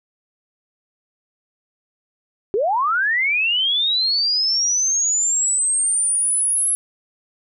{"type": "linear sweep", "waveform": "sine", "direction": "up", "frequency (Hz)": [370, 11000], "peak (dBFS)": -16, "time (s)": [2.54, 6.75], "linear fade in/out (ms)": 0, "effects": []}